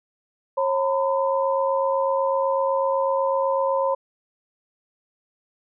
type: tone cluster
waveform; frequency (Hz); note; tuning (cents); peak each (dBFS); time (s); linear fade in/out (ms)
sine; 542 / 919 / 1007; C#5 / A#5 / B5; -39 / -25 / +33; -21 / -27 / -25; 0.57-3.95; 10
effects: none